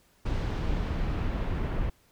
brown noise with low-pass filter sweep, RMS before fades -29 dBFS, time 0.25-1.9 s, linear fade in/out 10 ms, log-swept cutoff 5000 to 2400 Hz, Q 0.84, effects pink hiss -64 dBFS RMS until 2.11 s

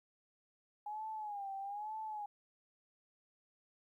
sine tone with vibrato, 826 Hz, G#5, 10 cents flat, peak -40 dBFS, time 0.86-2.26 s, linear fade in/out 5 ms, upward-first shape sine, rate 1.1 Hz, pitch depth 100 cents each way, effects 13-bit

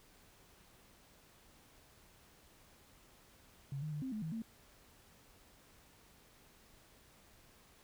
sine tone with pitch steps, 138.2 / 153.2 / 148.6 / 262.9 / 214.5 / 160 / 225.4 Hz, C#3 / D#3 / D3 / C4 / A3 / D#3 / A3, -5 / -27 / +21 / +8 / -44 / +49 / +42 cents, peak -38 dBFS, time 3.72-4.42 s, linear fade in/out 2 ms, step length 100 ms, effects pink hiss -64 dBFS RMS until 7.83 s

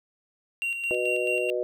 triangle tone with tremolo, 2756 Hz, F7, 24 cents flat, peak -24 dBFS, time 0.62-1.5 s, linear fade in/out 0 ms, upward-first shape square, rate 4.6 Hz, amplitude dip 45%
harmonic tone, 122.9 Hz, B2, 8 cents flat, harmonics 3 / 4 / 5, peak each -29 / -29 / -30 dBFS, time 0.91-1.63 s, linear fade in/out 0 ms
effects none

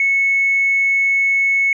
triangle tone with tanh clipping, 2202 Hz, C#7, 12 cents flat, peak -12 dBFS, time 0-1.73 s, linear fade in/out 2 ms, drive 1 dB, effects resampled to 22050 Hz

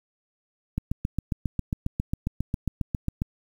click train, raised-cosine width 5 ms, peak -13 dBFS, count 19, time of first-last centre 0.78-3.219 s, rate 7.38 Hz, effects 8-bit

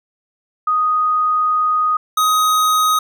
sine / square tone pair in turn, 1244.5 / 1256.1 Hz, D#6 / D#6, 0 / +16 cents, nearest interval unison, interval 16 cents, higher second, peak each -13 dBFS, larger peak neither, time 0.67-1.97 / 2.17-2.99 s, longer first, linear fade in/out 5 ms, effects none

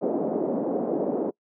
pink band-pass noise, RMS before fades -26 dBFS, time 0.01-1.31 s, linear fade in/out 20 ms, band 230 to 610 Hz, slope 24 dB/octave, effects noise-tail reverb RT60 0.1 s tail -24 dB re dry + high-pass 150 Hz 12 dB/octave

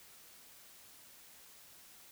silence, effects white hiss -58 dBFS RMS until 2.11 s

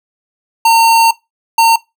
square tone bursts at uneven times, 912 Hz, A#5, 38 cents flat, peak -6 dBFS, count 2, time 0.65-1.11 / 1.58-1.76 s, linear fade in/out 5 ms, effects noise-tail reverb RT60 0.2 s tail -20 dB re dry

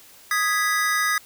square chord, G# minor, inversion second, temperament equal, 1244.5 / 1661.2 / 1975.5 Hz, D#6 / G#6 / B6, 0 / 0 / 0 cents, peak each -25 dBFS, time 0.31-1.18 s, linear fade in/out 2 ms, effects white hiss -49 dBFS RMS until 1.25 s

